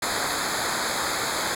pink noise with comb filter, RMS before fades -26 dBFS, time 0.02-1.55 s, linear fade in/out 5 ms, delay 0.35 ms, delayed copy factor -0.95, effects low-pass 11000 Hz 12 dB/octave

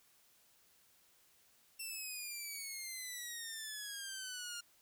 10% pulse exponential sweep, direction down, 2700 to 1402 Hz, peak -34 dBFS, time 1.79-4.61 s, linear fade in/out 10 ms, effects white hiss -69 dBFS RMS until 4.81 s

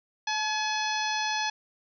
harmonic tone with a mistuned harmonic, 849 Hz, G#5, 38 cents sharp, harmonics 1 / 2 / 3 / 4 / 5 / 6 / 7, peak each -30 / -33 / -35 / -36 / -37 / -38 / -38 dBFS, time 0.27-1.5 s, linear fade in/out 5 ms, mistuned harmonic 1, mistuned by +29 cents, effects none

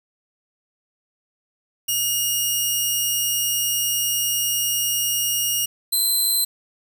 10% pulse tone pair in turn, 2850 / 4076 Hz, F7 / C8, +34 / -46 cents, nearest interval tritone, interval 620 cents, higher second, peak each -11 dBFS, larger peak neither, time 1.88-5.66 / 5.92-6.45 s, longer first, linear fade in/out 10 ms, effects 7-bit

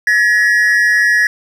triangle tone pair together, 1694.4 / 1902 Hz, G#6 / A#6, +34 / +34 cents, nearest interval major second, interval 200 cents, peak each -10 dBFS, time 0.07-1.27 s, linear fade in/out 2 ms, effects none

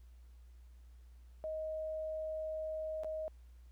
sine tone with dropouts, 628 Hz, D#5, 16 cents sharp, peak -37 dBFS, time 1.44-3.28 s, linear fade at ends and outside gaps 0 ms, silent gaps 3.035-3.045 s, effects added 60 Hz sine -54 dBFS peak until 3.71 s + pink hiss -75 dBFS RMS until 3.71 s

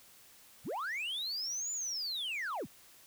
sine linear two-way sweep, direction up then down, 55.9 to 7090 to 55.9 Hz, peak -32 dBFS, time 0.64-2.67 s, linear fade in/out 50 ms, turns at 1.72 s, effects tanh soft clip ceiling -34 dBFS + white hiss -59 dBFS RMS until 3.06 s

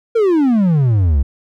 triangle exponential sweep, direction down, 475 to 63.7 Hz, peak -8 dBFS, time 0.15-1.23 s, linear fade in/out 10 ms, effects none

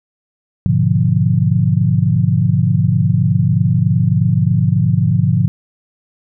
sine chord, G# diminished seventh, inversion none, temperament equal, 103.83 / 123.47 / 146.83 / 174.61 Hz, G#2 / B2 / D3 / F3, 0 / 0 / 0 / 0 cents, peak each -16 dBFS, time 0.66-5.48 s, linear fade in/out 0 ms, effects none

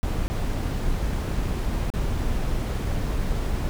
brown noise with dropouts, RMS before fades -25 dBFS, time 0.03-3.69 s, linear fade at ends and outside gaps 0 ms, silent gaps 0.28-0.3 / 1.902-1.938 s, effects none

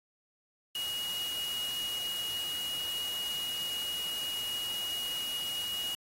sine tone in noise, 2889 Hz, F#7, 42 cents flat, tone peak -33 dBFS, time 0.75-5.95 s, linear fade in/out 2 ms, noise white, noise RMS -42 dBFS, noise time 0.75-5.95 s, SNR +6 dB, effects AAC 48 kbps

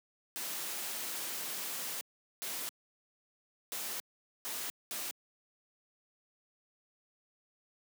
white noise bursts at uneven times, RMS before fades -39 dBFS, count 5, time 0.36-2.01 / 2.42-2.69 / 3.72-4 / 4.45-4.7 / 4.91-5.11 s, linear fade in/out 0 ms, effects high-pass 200 Hz 12 dB/octave

